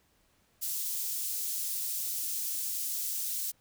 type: high-pass noise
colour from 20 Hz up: white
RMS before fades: -34 dBFS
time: 0.61-3.52 s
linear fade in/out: 20 ms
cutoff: 5900 Hz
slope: 12 dB/octave
effects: pink hiss -69 dBFS RMS until 3.6 s